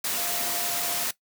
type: tone in noise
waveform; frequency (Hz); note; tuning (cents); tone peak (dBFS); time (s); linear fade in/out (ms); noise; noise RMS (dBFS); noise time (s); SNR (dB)
sine; 698.5; F5; 0; -37; 0.17-1.04; 5; white; -28; 0.04-1.11; -12
effects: noise-tail reverb RT60 0.1 s tail -17 dB re dry + high-pass 150 Hz 12 dB/octave